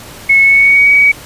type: tone with pitch glide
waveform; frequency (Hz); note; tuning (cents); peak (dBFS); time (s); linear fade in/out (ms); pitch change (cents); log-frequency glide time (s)
sine; 2192 to 2264; C#7 to C#7; -20 to +36; -4; 0.29-1.12; 10; +56; 0.4-0.91
effects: pink hiss -32 dBFS RMS until 1.25 s + resampled to 32000 Hz